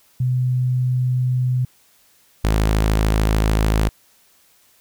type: tone pair in turn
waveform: sine / sawtooth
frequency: 126.4 / 53.47 Hz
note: B2 / A1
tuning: +41 / -49 cents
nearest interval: octave + minor third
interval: 1490 cents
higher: first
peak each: -16 / -11 dBFS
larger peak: second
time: 0.2-1.65 / 2.44-3.89 s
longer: neither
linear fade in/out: 5 ms
effects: white hiss -56 dBFS RMS until 4.8 s